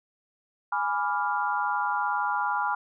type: chord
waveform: sine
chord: G# diminished seventh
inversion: none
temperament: equal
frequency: 830.6 / 987.8 / 1174.7 / 1396.9 Hz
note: G#5 / B5 / D6 / F6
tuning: 0 / 0 / 0 / 0 cents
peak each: -29 / -29 / -33 / -30 dBFS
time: 0.72-2.75 s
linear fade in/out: 5 ms
effects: none